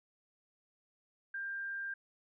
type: tone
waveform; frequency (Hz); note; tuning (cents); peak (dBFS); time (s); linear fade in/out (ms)
sine; 1592; G6; +26; -37; 1.34-1.94; 5
effects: none